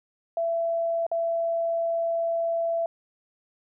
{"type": "tone with dropouts", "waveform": "sine", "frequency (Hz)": 669, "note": "E5", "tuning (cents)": 25, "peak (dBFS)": -23, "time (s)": [0.37, 2.86], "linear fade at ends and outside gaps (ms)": 2, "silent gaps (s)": [1.066, 1.115], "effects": []}